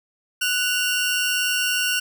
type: tone pair together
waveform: sawtooth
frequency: 1479 / 2777 Hz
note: F#6 / F7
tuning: -1 / -10 cents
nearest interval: major seventh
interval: 1091 cents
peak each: -20 / -19 dBFS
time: 0.41-2 s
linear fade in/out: 10 ms
effects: none